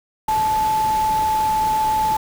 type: tone in noise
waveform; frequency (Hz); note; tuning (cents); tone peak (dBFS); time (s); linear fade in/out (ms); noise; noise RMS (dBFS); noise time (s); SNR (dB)
sine; 869; A5; -22; -16; 0.28-2.17; 5; pink; -31; 0.28-2.17; +12
effects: none